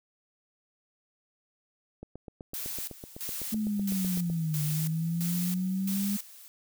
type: click train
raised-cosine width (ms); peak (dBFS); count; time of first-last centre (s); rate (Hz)
2; -28; 19; 2.03-4.3; 7.93
type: noise with tremolo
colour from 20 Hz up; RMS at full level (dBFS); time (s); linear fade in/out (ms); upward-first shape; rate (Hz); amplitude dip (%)
blue; -36; 2.54-6.48; 0; square; 1.5; 80
type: linear two-way sweep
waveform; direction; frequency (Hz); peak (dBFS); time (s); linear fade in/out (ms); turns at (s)
sine; down then up; 220 to 149.6 to 203.7; -27; 3.52-6.17; 10; 4.61
effects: none